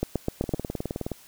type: two click trains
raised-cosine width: 2 ms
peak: -16 / -11 dBFS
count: 14 / 5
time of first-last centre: 0.44-1.117 / 0.03-0.538 s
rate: 19.2 / 7.88 Hz
effects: white hiss -52 dBFS RMS until 1.27 s